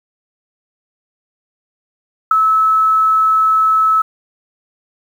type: tone with ADSR envelope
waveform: sine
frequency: 1300 Hz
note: E6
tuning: 24 cents flat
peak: -3 dBFS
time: 2.31-4.02 s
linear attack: 5 ms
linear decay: 4 ms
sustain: -6 dB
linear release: 7 ms
effects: 7-bit